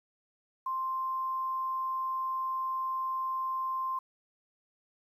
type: tone with quantisation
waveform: sine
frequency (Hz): 1050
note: C6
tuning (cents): +6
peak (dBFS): -30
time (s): 0.66-3.99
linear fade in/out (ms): 5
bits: 10
effects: none